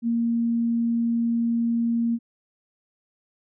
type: tone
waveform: sine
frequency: 232.8 Hz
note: A#3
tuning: 2 cents flat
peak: -20 dBFS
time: 0.02-2.19 s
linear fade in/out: 50 ms
effects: none